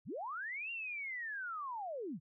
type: linear two-way sweep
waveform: sine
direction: up then down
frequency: 77.1 to 2794 to 121.2 Hz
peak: -39 dBFS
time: 0.05-2.2 s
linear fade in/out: 50 ms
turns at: 0.71 s
effects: none